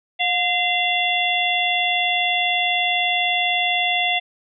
harmonic tone with a mistuned harmonic, 688 Hz, F5, 26 cents flat, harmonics 1 / 3 / 4 / 5, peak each -23 / -23 / -23 / -23 dBFS, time 0.19-4.2 s, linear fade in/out 20 ms, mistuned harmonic 1, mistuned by +69 cents, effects none

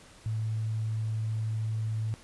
sine tone, 110 Hz, A2, in tune, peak -28 dBFS, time 0.26-2.14 s, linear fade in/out 0 ms, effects pink hiss -54 dBFS RMS until 2.23 s + resampled to 24000 Hz

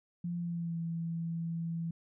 sine tone with pitch glide, 173.2 to 166.43 Hz, F3 to E3, -14 to +17 cents, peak -33 dBFS, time 0.24-1.91 s, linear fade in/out 5 ms, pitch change -69 cents, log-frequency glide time 0.37-0.78 s, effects none

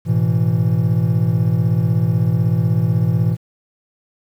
triangle chord, A suspended second, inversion none, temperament equal with one note detuned, 107.36 / 123.47 / 164.81 Hz, A2 / B2 / E3, -42 / 0 / 0 cents, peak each -16 dBFS, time 0.05-3.37 s, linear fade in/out 50 ms, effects 8-bit

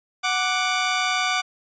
15% pulse tone pair together, 740 / 1174.7 Hz, F#5 / D6, 0 / 0 cents, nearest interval minor sixth, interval 800 cents, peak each -17 dBFS, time 0.23-1.42 s, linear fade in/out 20 ms, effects resampled to 16000 Hz

